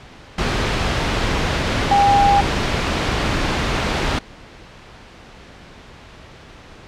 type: tone in noise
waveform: sine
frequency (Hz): 804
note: G5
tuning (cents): +44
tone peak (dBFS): -11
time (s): 1.91-2.41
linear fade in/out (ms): 5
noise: pink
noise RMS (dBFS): -19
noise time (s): 0.38-4.19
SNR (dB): +5
effects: pink hiss -41 dBFS RMS until 6.87 s + low-pass 4000 Hz 12 dB/octave